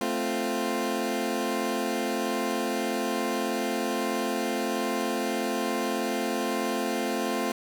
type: chord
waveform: 20% pulse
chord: F major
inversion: first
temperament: equal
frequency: 220 / 261.6 / 349.2 Hz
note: A3 / C4 / F4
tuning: 0 / 0 / 0 cents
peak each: -26 dBFS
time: 0.01-7.52 s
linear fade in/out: 2 ms
effects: none